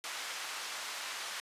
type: band-pass noise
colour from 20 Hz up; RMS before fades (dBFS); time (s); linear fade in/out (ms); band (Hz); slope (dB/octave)
pink; -41; 0.04-1.4; 0; 1100 to 7700; 12
effects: resampled to 32000 Hz